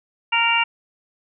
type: harmonic tone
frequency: 464.2 Hz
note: A#4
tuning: 7 cents flat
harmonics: 2 / 3 / 4 / 5 / 6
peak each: -21 / -26 / -30 / -22 / -19 dBFS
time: 0.32-0.64 s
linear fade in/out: 10 ms
effects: none